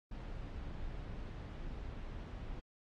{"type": "noise", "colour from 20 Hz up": "brown", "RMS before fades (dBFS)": -44, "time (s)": [0.11, 2.6], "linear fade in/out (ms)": 5, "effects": ["low-pass 4000 Hz 12 dB/octave", "AAC 48 kbps"]}